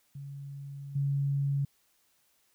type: tone with level steps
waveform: sine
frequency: 140 Hz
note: C#3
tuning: 18 cents sharp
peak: -39 / -26 dBFS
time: 0.15-1.65 s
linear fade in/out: 5 ms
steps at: 0.95 s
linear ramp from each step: 10 ms
effects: white hiss -70 dBFS RMS until 2.54 s